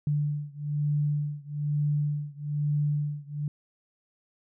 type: beating tone pair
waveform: sine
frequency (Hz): 146.8 / 147.9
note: D3 / D3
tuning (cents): 0 / +13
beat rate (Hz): 1.1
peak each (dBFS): -28 / -29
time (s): 0.07-3.48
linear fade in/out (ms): 2
effects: none